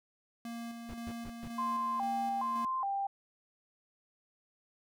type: tone with tremolo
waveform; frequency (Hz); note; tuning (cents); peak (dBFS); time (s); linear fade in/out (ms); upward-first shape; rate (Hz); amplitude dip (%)
square; 233.1; A#3; 0; -40; 0.45-2.65; 2; square; 1.9; 35
type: noise bursts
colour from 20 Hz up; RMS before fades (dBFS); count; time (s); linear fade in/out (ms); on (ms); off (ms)
brown; -45; 4; 0.89-1.476; 0; 49; 130
type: tone with vibrato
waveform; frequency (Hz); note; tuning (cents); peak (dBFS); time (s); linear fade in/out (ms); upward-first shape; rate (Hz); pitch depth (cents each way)
sine; 909; A#5; -44; -31; 1.58-3.07; 5; square; 1.2; 240
effects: none